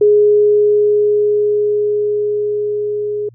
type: tone with level ramp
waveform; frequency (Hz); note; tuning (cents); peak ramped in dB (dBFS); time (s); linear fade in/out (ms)
sine; 417; G#4; +7; -6 to -17; 0.01-3.29; 5
effects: added 118 Hz sine -41 dBFS peak until 3.34 s